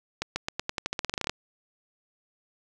accelerating click train, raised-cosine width 0.2 ms, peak -11 dBFS, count 17, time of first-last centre 0.22-1.295 s, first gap 140 ms, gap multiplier 0.89, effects none

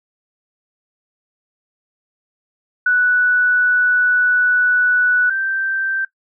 sine tone pair in turn, 1480 / 1563 Hz, F#6 / G6, 0 / -6 cents, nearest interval minor second, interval 94 cents, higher second, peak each -11 / -17 dBFS, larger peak first, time 2.86-5.3 / 5.3-6.05 s, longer first, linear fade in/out 5 ms, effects noise-tail reverb RT60 0.1 s tail -17 dB re dry

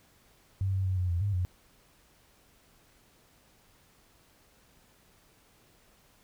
sine tone with pitch steps, 96.3 / 95.4 / 93.6 / 90.4 / 86.2 / 101.2 / 90.2 Hz, G2 / G2 / F#2 / F#2 / F2 / G#2 / F#2, -30 / -47 / +20 / -40 / -22 / -44 / -44 cents, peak -26 dBFS, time 0.61-1.45 s, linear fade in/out 0 ms, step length 120 ms, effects pink hiss -63 dBFS RMS until 6.23 s

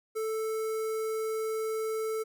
square tone with notch filter, 440 Hz, A4, in tune, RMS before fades -32 dBFS, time 0.15-2.24 s, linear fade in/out 20 ms, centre 3300 Hz, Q 0.66, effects none

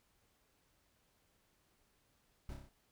brown noise with echo, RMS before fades -45 dBFS, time 2.49-2.54 s, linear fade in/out 2 ms, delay 30 ms, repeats 5, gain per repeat -3 dB, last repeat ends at 2.69 s, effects pink hiss -75 dBFS RMS until 2.91 s

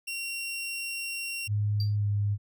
sawtooth tone, 2746 Hz, F7, 30 cents flat, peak -29 dBFS, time 0.07-1.48 s, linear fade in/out 10 ms
sine tone with pitch glide, 104.1 to 102.43 Hz, G#2 to G#2, +5 to -23 cents, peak -24 dBFS, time 1.47-2.38 s, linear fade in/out 50 ms, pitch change -28 cents, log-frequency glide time 1.96-2.07 s
triangle tone with exponential decay, 4699 Hz, D8, in tune, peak -31 dBFS, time 1.8-1.96 s, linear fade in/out 2 ms, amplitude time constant 34 ms
effects none

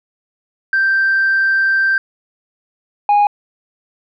sine tone pair in turn, 1568 / 823.2 Hz, G6 / G#5, 0 / -16 cents, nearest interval major seventh, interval 1116 cents, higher first, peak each -10 / -6 dBFS, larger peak second, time 0.73-1.98 / 3.09-3.27 s, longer first, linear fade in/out 2 ms, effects tanh soft clip ceiling -8 dBFS

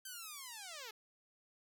5% pulse linear sweep, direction down, 1568 to 415.3 Hz, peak -35 dBFS, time 0.05-0.91 s, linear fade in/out 5 ms, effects none

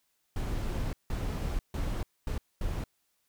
brown noise bursts at uneven times, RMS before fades -32 dBFS, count 5, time 0.36-0.93 / 1.1-1.59 / 1.74-2.03 / 2.27-2.38 / 2.61-2.84 s, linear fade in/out 2 ms, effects white hiss -75 dBFS RMS until 3.28 s

